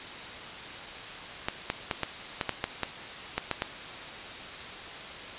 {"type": "clicks", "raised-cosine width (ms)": 0.3, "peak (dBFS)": -11, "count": 11, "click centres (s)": [1.485, 1.701, 1.912, 2.033, 2.412, 2.493, 2.641, 2.833, 3.38, 3.513, 3.621], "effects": ["white hiss -40 dBFS RMS until 5.38 s", "resampled to 8000 Hz"]}